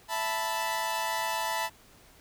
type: chord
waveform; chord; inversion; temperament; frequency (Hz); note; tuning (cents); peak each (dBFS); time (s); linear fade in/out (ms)
sawtooth; E suspended fourth; none; equal; 659.3 / 880 / 987.8; E5 / A5 / B5; 0 / 0 / 0; -33 / -28 / -29; 0.08-1.7; 50
effects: pink hiss -57 dBFS RMS until 2.2 s